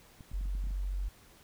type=clicks; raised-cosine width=5 ms; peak=-36 dBFS; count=8; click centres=0.208 / 0.316 / 0.411 / 0.457 / 0.551 / 0.639 / 0.67 / 0.708 s
type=tone; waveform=sine; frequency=46.97 Hz; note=F#1; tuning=27 cents sharp; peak=-31 dBFS; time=0.33-1.09 s; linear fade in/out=10 ms
effects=pink hiss -59 dBFS RMS until 1.43 s